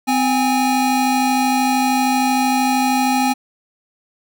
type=tone pair together; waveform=square; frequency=257 / 824 Hz; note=C4 / G#5; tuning=-31 / -14 cents; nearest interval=octave + minor sixth; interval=2017 cents; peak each=-18 dBFS; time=0.07-3.34 s; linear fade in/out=20 ms; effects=none